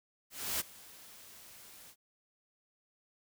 white noise with ADSR envelope, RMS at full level -33 dBFS, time 0.3-1.96 s, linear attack 300 ms, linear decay 21 ms, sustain -21 dB, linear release 69 ms, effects none

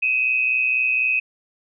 sine tone pair together, 2525 / 2649 Hz, D#7 / E7, +25 / +8 cents, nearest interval minor second, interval 83 cents, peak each -18 / -24 dBFS, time 0.02-1.2 s, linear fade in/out 10 ms, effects none

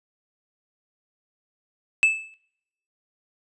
triangle tone with exponential decay, 2623 Hz, E7, 9 cents flat, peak -10 dBFS, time 2.03-2.34 s, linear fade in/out 0 ms, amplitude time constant 67 ms, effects noise-tail reverb RT60 0.8 s tail -24 dB re dry + resampled to 24000 Hz

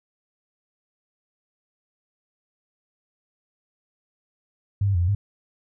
sine tone with pitch steps, 100.1 / 99 / 86.8 / 87.9 / 101.3 Hz, G2 / G2 / F2 / F2 / G#2, +37 / +18 / -10 / +12 / -43 cents, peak -18 dBFS, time 4.81-5.15 s, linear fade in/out 5 ms, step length 68 ms, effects none

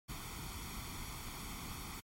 pink noise with comb filter, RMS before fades -45 dBFS, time 0.08-2.01 s, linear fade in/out 20 ms, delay 0.89 ms, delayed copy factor +0.7, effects MP3 64 kbps

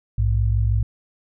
sine tone pair together, 59.32 / 105.7 Hz, A#1 / G#2, +31 / +31 cents, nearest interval minor seventh, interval 1000 cents, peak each -19 dBFS, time 0.18-0.83 s, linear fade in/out 5 ms, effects none

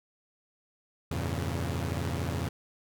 sawtooth chord, E diminished seventh, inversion none, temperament equal with one note detuned, 84.43 / 98 / 116.54 / 138.59 Hz, E2 / G2 / Bb2 / Db3, +42 / 0 / 0 / 0 cents, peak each -29 / -34 / -33 / -32 dBFS, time 1.11-2.49 s, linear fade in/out 5 ms, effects none

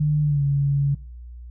sine tone with pitch glide, 150 to 140.77 Hz, D3 to C#3, +37 to +27 cents, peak -17 dBFS, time 0-0.95 s, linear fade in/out 10 ms, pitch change -110 cents, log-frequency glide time 0.23-0.43 s, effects noise-tail reverb RT60 0.5 s tail -25 dB re dry + added 60 Hz sine -36 dBFS peak until 1.5 s

